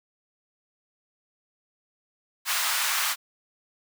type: high-pass noise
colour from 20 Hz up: pink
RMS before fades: -26 dBFS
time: 2.45-3.16 s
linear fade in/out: 50 ms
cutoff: 1000 Hz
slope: 24 dB/octave
effects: none